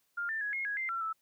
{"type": "tone with pitch steps", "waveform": "sine", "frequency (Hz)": [1403, 1782, 1672, 2153, 1659, 2087, 1356, 1314], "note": ["F6", "A6", "G#6", "C7", "G#6", "C7", "E6", "E6"], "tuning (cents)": [8, 22, 11, 49, -2, -5, 49, -6], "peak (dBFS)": -32, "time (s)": [0.17, 1.13], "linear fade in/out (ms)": 10, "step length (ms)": 120, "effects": ["white hiss -75 dBFS RMS until 1.21 s"]}